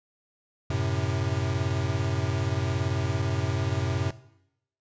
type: chord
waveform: square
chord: F# diminished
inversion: none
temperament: equal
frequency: 92.5 / 110 / 130.81 Hz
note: F#2 / A2 / C3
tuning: 0 / 0 / 0 cents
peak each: -30 dBFS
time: 0.7-4.11 s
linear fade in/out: 5 ms
effects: noise-tail reverb RT60 0.8 s tail -17 dB re dry + resampled to 16000 Hz